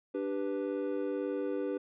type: chord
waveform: triangle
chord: G major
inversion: second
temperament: equal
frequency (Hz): 293.7 / 392 / 493.9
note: D4 / G4 / B4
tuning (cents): 0 / 0 / 0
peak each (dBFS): -34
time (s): 0.14-1.78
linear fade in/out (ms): 10
effects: resampled to 8000 Hz

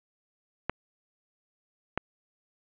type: clicks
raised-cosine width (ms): 0.5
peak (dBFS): -12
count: 2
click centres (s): 0.696 / 1.976
effects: resampled to 8000 Hz + 8-bit

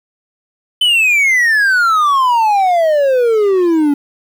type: exponential sweep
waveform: triangle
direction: down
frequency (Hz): 3060 to 280.8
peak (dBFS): -7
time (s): 0.81-3.94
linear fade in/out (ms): 5
effects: 7-bit

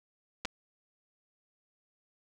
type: clicks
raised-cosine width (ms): 0.2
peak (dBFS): -17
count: 2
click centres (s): 0.45 / 0.454
effects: none

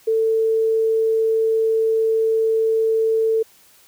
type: tone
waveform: sine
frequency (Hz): 445.6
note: A4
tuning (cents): +22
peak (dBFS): -15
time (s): 0.07-3.43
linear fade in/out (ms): 10
effects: white hiss -52 dBFS RMS until 3.87 s

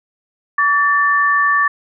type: tone pair together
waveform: sine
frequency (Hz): 1144 / 1775.7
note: D6 / A6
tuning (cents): -46 / +15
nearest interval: minor sixth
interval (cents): 761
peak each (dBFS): -14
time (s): 0.58-1.68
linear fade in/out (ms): 5
effects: none

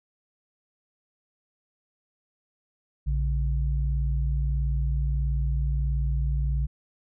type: tone pair together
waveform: sine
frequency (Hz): 58.47 / 140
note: A#1 / C#3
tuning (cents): +6 / +18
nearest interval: octave + minor third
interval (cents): 1512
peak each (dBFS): -23 / -30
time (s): 3.06-6.67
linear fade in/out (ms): 20
effects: none

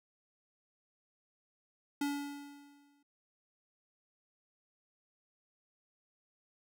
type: tone with exponential decay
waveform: square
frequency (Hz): 285.5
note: D4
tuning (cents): -49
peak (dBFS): -31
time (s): 2.01-3.03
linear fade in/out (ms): 5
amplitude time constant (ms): 220
effects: none

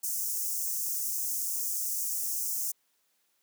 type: high-pass noise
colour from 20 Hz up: white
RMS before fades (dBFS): -32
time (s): 0.03-2.72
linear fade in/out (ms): 10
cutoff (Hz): 5700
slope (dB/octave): 48
effects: white hiss -73 dBFS RMS until 3.42 s + high-pass 200 Hz 12 dB/octave

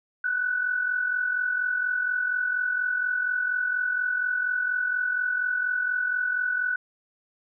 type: tone pair together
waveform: sine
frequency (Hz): 1480 / 1524.2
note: F#6 / G6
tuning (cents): 0 / -49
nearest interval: minor second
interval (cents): 51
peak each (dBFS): -24 / -31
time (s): 0.24-6.76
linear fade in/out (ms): 5
effects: none

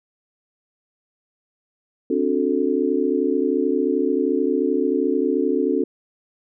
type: chord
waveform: sine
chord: D dominant seventh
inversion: third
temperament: just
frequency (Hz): 264.3 / 293.7 / 367.1 / 440.5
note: C4 / D4 / F#4 / A4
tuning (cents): +18 / 0 / -14 / +2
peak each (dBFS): -23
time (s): 2.1-5.84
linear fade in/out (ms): 5
effects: none

